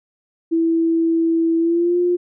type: tone with pitch glide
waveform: sine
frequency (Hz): 329.6 to 353.3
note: E4 to F4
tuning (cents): 0 to +20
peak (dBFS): -14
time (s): 0.51-2.17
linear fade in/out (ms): 20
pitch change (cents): +120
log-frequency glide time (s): 1.58-1.98
effects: none